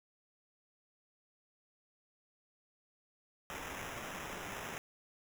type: noise with sample-and-hold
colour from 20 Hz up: white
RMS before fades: -44 dBFS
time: 3.5-4.78 s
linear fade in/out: 0 ms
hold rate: 4410 Hz
effects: none